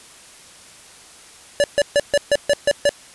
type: tone bursts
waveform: square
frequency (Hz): 576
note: D5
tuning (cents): -34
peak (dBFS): -13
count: 8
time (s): 1.6-2.892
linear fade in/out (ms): 0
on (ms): 39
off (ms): 140
effects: white hiss -44 dBFS RMS until 3.14 s + resampled to 24000 Hz